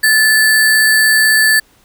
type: tone with sample-and-hold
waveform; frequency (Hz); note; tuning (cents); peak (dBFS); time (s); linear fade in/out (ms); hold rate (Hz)
sine; 1742; A6; -18; -7; 0.03-1.6; 10; 6300
effects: pink hiss -51 dBFS RMS until 1.84 s